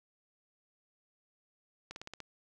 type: slowing click train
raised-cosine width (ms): 0.2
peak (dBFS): -26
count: 6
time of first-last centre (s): 1.91-2.203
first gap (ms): 51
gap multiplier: 1.07
effects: none